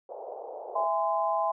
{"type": "band-pass noise", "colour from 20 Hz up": "pink", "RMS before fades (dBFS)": -40, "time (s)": [0.09, 0.87], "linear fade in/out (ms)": 5, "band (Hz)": [440, 830], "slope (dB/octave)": 48}
{"type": "chord", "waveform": "sine", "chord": "E augmented", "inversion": "none", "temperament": "just", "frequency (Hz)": [659.3, 824.1, 1030.1], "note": ["E5", "G#5", "B#5"], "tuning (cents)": [0, -14, -27], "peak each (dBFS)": -29, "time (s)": [0.75, 1.52], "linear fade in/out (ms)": 10}
{"effects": []}